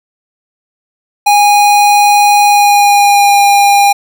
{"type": "tone with pitch glide", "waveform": "square", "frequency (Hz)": [822, 806.5], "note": ["G#5", "G5"], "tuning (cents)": [-18, 49], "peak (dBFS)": -5, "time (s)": [1.26, 3.93], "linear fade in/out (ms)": 10, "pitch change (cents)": -33, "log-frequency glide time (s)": [2.45, 3.42], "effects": []}